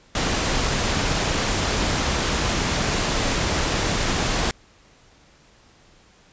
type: noise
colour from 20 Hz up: pink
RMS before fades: -22 dBFS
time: 0.15-4.51 s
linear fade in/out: 2 ms
effects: pink hiss -54 dBFS RMS until 6.32 s + resampled to 16000 Hz